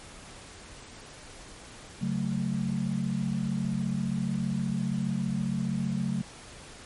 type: chord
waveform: sine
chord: F# minor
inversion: second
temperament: equal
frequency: 138.59 / 185 / 220 Hz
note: C#3 / F#3 / A3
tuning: 0 / 0 / 0 cents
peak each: -32 / -30 / -31 dBFS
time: 2.01-6.22 s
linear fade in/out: 10 ms
effects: pink hiss -47 dBFS RMS until 6.85 s + MP3 48 kbps